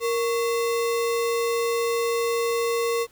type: tone with sample-and-hold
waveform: sine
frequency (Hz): 466.2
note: A#4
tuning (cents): 0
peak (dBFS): -21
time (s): 0-3.07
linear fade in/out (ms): 50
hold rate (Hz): 1575
effects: pink hiss -57 dBFS RMS until 3.11 s